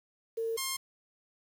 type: tone pair in turn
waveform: sine / 5% pulse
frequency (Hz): 453.6 / 1063.4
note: A#4 / C6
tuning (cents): -47 / +28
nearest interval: octave + minor third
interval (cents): 1475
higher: second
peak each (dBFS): -30 / -20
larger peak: second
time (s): 0.37-0.57 / 0.57-0.77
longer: neither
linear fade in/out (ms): 10
effects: 9-bit